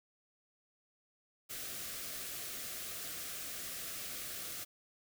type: band-stop noise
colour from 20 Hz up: white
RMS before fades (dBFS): -43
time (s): 1.49-4.65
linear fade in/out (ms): 20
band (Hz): 760 to 1100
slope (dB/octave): 96
effects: none